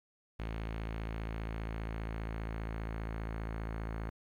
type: tone with low-pass filter sweep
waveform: sawtooth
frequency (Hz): 55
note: A1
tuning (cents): 0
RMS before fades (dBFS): -39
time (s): 0.39-4.1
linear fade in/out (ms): 10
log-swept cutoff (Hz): 2700 to 1700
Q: 1.4
effects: 11-bit